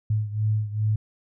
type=beating tone pair; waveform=sine; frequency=106.5 / 109 Hz; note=G#2 / A2; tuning=+44 / -16 cents; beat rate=2.5 Hz; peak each=-23 / -27 dBFS; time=0.1-0.96 s; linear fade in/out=5 ms; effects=none